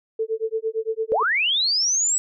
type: tone with tremolo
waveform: sine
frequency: 444.4 Hz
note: A4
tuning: 17 cents sharp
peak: -19 dBFS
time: 0.19-1.23 s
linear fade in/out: 5 ms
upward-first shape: sine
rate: 8.8 Hz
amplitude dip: 100%
type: linear sweep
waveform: sine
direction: up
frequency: 440 to 7902 Hz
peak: -18 dBFS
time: 1.12-2.18 s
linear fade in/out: 0 ms
effects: none